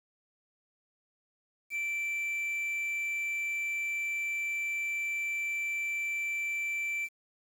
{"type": "tone with quantisation", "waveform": "triangle", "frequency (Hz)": 2337, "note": "D7", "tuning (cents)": -9, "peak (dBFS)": -29, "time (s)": [1.7, 7.09], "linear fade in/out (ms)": 50, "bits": 9, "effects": []}